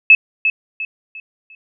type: tone with echo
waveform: sine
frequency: 2600 Hz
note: E7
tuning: 24 cents flat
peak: -3 dBFS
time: 0.1-0.15 s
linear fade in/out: 2 ms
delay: 350 ms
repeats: 4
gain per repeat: -9 dB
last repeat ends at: 1.55 s
effects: none